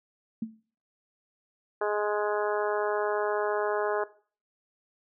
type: tone with exponential decay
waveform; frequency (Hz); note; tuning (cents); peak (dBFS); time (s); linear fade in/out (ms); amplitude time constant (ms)
sine; 223.9; A3; +30; -25; 0.42-0.54; 5; 24
type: harmonic tone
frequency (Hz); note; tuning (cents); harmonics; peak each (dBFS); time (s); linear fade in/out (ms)
208.8; G#3; +10; 2 / 3 / 4 / 5 / 6 / 7 / 8; -28 / -32 / -34 / -36 / -38 / -39 / -40; 1.81-4.04; 5
effects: noise-tail reverb RT60 0.4 s tail -17 dB re dry